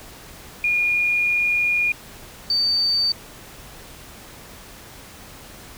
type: tone pair in turn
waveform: sine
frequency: 2431 / 4589 Hz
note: D#7 / D8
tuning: -41 / -41 cents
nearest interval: major seventh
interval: 1100 cents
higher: second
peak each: -17 dBFS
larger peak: neither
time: 0.64-1.92 / 2.5-3.12 s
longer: first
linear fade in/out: 2 ms
effects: pink hiss -42 dBFS RMS until 5.77 s